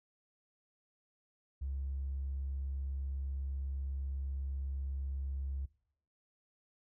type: tone with tanh clipping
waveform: triangle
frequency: 68 Hz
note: C#2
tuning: 33 cents flat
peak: -35 dBFS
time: 1.61-5.66 s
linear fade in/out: 10 ms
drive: 2 dB
effects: noise-tail reverb RT60 0.7 s tail -21 dB re dry